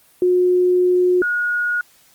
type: tone pair in turn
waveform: sine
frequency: 361.3 / 1445.2 Hz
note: F#4 / F#6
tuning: -41 / -41 cents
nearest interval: 2 octaves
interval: 2400 cents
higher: second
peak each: -12 / -17 dBFS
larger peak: first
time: 0.22-1.22 / 1.22-1.81 s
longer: first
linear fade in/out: 2 ms
effects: white hiss -53 dBFS RMS until 2.14 s + Opus 32 kbps